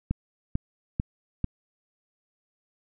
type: click train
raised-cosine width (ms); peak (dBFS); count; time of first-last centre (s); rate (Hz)
5; -13; 4; 0.11-1.443; 2.25
effects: none